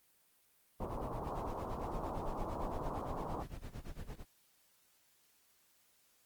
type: noise with tremolo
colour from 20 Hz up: brown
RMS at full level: -41 dBFS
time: 0.79-4.25 s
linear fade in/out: 50 ms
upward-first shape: sine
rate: 8.8 Hz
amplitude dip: 90%
type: low-pass noise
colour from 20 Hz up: white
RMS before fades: -42 dBFS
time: 0.8-3.43 s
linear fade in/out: 5 ms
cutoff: 1100 Hz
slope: 48 dB/octave
effects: white hiss -71 dBFS RMS until 6.25 s + Opus 32 kbps